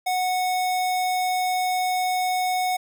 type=tone; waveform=square; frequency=736 Hz; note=F#5; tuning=9 cents flat; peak=-22 dBFS; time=0.06-2.77 s; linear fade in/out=10 ms; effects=none